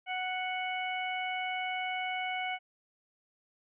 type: harmonic tone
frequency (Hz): 740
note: F#5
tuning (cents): 0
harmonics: 1 / 2 / 3 / 4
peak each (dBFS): -35 / -42 / -36 / -42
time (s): 0.06-2.59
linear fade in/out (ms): 50
effects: none